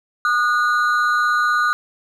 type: ring-modulated tone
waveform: triangle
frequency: 1340 Hz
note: E6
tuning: 28 cents sharp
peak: -10 dBFS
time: 0.25-1.73 s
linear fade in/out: 0 ms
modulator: 118 Hz
effects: none